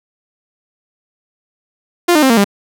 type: tone with pitch steps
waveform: sawtooth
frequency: 349.2 / 304 / 264.6 / 230.4 / 200.6 Hz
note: F4 / D#4 / C4 / A#3 / G3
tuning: 0 / -40 / +20 / -20 / +40 cents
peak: -4 dBFS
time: 2.08-2.445 s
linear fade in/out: 10 ms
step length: 73 ms
effects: none